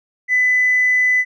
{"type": "tone with tanh clipping", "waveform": "triangle", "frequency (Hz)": 2002, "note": "B6", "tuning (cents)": 23, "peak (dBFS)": -12, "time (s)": [0.28, 1.25], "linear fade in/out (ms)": 50, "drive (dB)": 4, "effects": []}